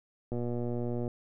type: click train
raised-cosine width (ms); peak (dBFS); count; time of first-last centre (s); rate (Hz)
2; -22; 92; 0.32-1.078; 120
effects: none